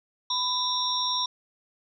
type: tone cluster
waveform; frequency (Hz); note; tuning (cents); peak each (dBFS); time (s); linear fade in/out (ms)
sine; 1006 / 3588 / 3849 / 5570; B5 / A7 / B7 / F8; +32 / +33 / -45 / -5; -30; 0.3-1.26; 5
effects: none